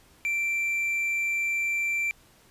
triangle tone, 2349 Hz, D7, in tune, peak -23 dBFS, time 0.25-2.11 s, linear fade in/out 0 ms, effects pink hiss -58 dBFS RMS until 2.5 s + resampled to 32000 Hz

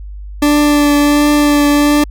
40% pulse tone with vibrato, 292.4 Hz, D4, 7 cents flat, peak -7 dBFS, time 0.42-2.04 s, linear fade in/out 5 ms, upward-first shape triangle, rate 1.4 Hz, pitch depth 17 cents each way, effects added 50 Hz sine -25 dBFS peak until 2.1 s

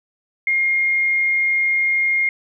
sine tone, 2131 Hz, C7, 31 cents sharp, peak -15 dBFS, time 0.47-2.29 s, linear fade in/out 2 ms, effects none

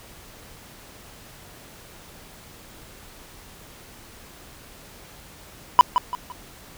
triangle tone with echo, 991 Hz, B5, 6 cents sharp, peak -4 dBFS, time 5.79-5.81 s, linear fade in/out 0 ms, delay 170 ms, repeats 3, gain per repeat -9 dB, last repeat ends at 6.32 s, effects pink hiss -46 dBFS RMS until 6.77 s

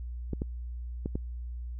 clicks, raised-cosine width 3 ms, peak -19 dBFS, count 4, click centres 0.333 / 0.419 / 1.059 / 1.155 s, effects added 60 Hz sine -35 dBFS peak until 1.79 s

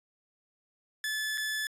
sawtooth tone with dropouts, 1732 Hz, A6, 28 cents flat, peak -27 dBFS, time 1.04-1.67 s, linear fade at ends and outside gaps 1 ms, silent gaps 1.375-1.379 s, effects resampled to 32000 Hz

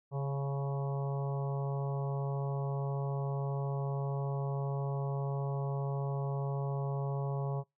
harmonic tone with a mistuned harmonic, 138.59 Hz, C#3, in tune, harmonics 1 / 3 / 4 / 5 / 6 / 7 / 8, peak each -32 / -42 / -44 / -46 / -48 / -49 / -50 dBFS, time 0.11-7.64 s, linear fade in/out 50 ms, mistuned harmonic 6, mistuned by +27 cents, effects noise-tail reverb RT60 0.2 s tail -26 dB re dry

